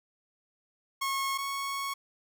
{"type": "tone pair in turn", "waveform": "sawtooth", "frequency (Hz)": [1090, 1104.6], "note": ["C#6", "C#6"], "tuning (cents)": [-29, -6], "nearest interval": "unison", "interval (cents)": 23, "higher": "second", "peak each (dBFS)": [-25, -28], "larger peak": "first", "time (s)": [[1.01, 1.38], [1.38, 1.94]], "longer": "second", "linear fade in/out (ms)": 10, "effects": []}